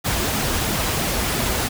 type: noise with flanger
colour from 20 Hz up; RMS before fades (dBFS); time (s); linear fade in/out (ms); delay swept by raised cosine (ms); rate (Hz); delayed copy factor
pink; -22; 0.04-1.69; 20; 1.8 to 7.2; 3; -0.6
effects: none